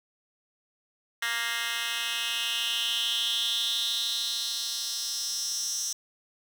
10% pulse tone with high-pass filter sweep, 233.1 Hz, A#3, in tune, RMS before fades -30 dBFS, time 1.22-5.93 s, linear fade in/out 5 ms, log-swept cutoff 2000 to 6000 Hz, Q 4.7, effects none

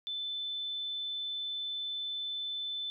sine tone, 3520 Hz, A7, in tune, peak -34 dBFS, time 0.07-2.9 s, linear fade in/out 0 ms, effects none

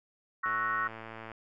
sine chord, F# dominant seventh, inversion second, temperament equal, 1108.7 / 1318.5 / 1480 / 1864.7 Hz, C#6 / E6 / F#6 / A#6, 0 / 0 / 0 / 0 cents, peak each -33 / -34 / -34 / -35 dBFS, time 0.43-0.88 s, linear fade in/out 10 ms
click train, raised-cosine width 0.5 ms, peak -28 dBFS, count 97, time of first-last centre 0.46-1.317 s, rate 112 Hz
effects none

